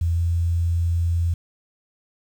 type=tone with pitch glide; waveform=sine; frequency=84.1 to 84.93 Hz; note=E2 to F2; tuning=+35 to -48 cents; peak=-18 dBFS; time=0.01-1.34 s; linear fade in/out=5 ms; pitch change=+17 cents; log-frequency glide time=0.13-0.19 s; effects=8-bit